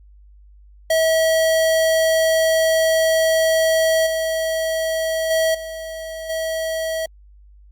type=tone with level steps; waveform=square; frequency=645 Hz; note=E5; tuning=38 cents flat; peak=-15 / -20 / -16 / -29 / -22 dBFS; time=0.9-7.06 s; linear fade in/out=5 ms; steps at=4.06 / 5.3 / 5.54 / 6.29 s; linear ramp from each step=10 ms; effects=added 50 Hz sine -44 dBFS peak until 7.71 s + Opus 48 kbps

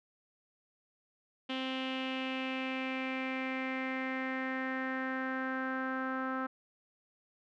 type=tone with low-pass filter sweep; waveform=sawtooth; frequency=261.6 Hz; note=C4; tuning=in tune; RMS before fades=-36 dBFS; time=1.49-6.47 s; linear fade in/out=10 ms; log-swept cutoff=3100 to 1400 Hz; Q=4.8; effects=none

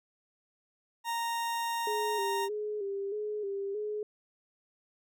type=tone; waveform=40% pulse; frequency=929 Hz; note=A#5; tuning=6 cents flat; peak=-30 dBFS; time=1.04-2.49 s; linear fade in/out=50 ms
type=tone with vibrato; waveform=sine; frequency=408.8 Hz; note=G#4; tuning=27 cents flat; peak=-32 dBFS; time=1.87-4.03 s; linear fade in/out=2 ms; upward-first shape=square; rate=1.6 Hz; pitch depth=54 cents each way
effects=none

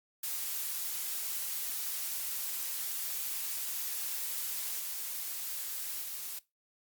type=noise with level steps; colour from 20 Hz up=blue; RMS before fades=-36 / -38 / -40 dBFS; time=0.23-6.39 s; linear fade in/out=5 ms; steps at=4.79 / 6.02 s; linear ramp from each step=10 ms; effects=noise-tail reverb RT60 0.2 s tail -19 dB re dry + Opus 48 kbps

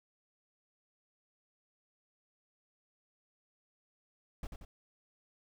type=noise with echo; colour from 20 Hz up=brown; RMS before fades=-40 dBFS; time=4.43-4.47 s; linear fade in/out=2 ms; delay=90 ms; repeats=2; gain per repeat=-5 dB; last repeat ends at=4.65 s; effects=none

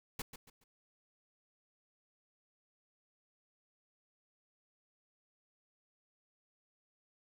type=noise with echo; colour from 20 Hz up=pink; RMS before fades=-39 dBFS; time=0.19-0.22 s; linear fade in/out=5 ms; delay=140 ms; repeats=3; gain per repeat=-10 dB; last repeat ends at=0.64 s; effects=none

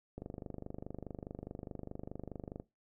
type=click train; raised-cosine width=2 ms; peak=-29 dBFS; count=61; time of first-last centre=0.18-2.599 s; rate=24.8 Hz; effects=noise-tail reverb RT60 0.2 s tail -18 dB re dry

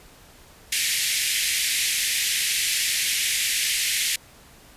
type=band-pass noise; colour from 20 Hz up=pink; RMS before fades=-24 dBFS; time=0.72-4.16 s; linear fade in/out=5 ms; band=1900 to 13000 Hz; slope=48 dB/octave; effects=pink hiss -50 dBFS RMS until 4.76 s + resampled to 32000 Hz

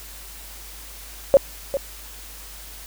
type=tone with echo; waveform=sine; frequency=551 Hz; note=C#5; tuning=11 cents flat; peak=-7 dBFS; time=1.34-1.37 s; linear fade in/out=0 ms; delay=400 ms; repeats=1; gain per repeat=-12 dB; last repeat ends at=1.77 s; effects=added 50 Hz sine -42 dBFS peak until 2.86 s + white hiss -41 dBFS RMS until 2.86 s

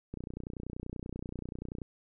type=click train; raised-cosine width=3 ms; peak=-26 dBFS; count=52; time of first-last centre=0.14-1.818 s; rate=30.4 Hz; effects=none

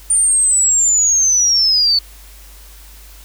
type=linear sweep; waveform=sine; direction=down; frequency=9090 to 4435 Hz; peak=-10 dBFS; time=0.1-1.99 s; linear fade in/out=5 ms; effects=added 50 Hz sine -38 dBFS peak until 3.24 s + white hiss -43 dBFS RMS until 3.24 s

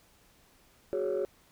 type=chord; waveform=sine; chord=F# suspended second; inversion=none; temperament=equal; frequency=370 / 415.3 / 554.4 Hz; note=F#4 / G#4 / C#5; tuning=0 / 0 / 0 cents; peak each=-31 dBFS; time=0.93-1.25 s; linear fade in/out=0 ms; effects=tanh soft clip ceiling -24 dBFS + pink hiss -63 dBFS RMS until 1.51 s

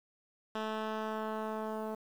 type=tone with low-pass filter sweep; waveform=10% pulse; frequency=217.7 Hz; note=A3; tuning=18 cents flat; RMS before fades=-37 dBFS; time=0.55-1.95 s; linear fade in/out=5 ms; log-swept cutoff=3600 to 790 Hz; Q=0.77; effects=9-bit

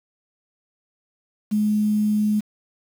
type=tone with quantisation; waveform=sine; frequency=211 Hz; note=G#3; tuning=28 cents sharp; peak=-17 dBFS; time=1.51-2.41 s; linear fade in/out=20 ms; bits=7; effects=none

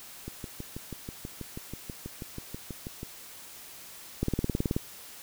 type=two click trains; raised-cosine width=3 ms; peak=-24 / -14 dBFS; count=18 / 11; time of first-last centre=0.28-3.031 / 4.23-4.765 s; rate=6.18 / 18.7 Hz; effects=white hiss -47 dBFS RMS until 5.22 s

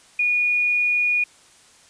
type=tone; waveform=sine; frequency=2449 Hz; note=D#7; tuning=28 cents flat; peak=-17 dBFS; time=0.19-1.24 s; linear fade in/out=5 ms; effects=white hiss -52 dBFS RMS until 1.89 s + resampled to 22050 Hz

